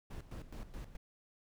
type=noise with tremolo; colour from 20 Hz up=brown; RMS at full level=-43 dBFS; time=0.1-0.97 s; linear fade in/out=10 ms; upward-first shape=square; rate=4.7 Hz; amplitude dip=75%; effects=none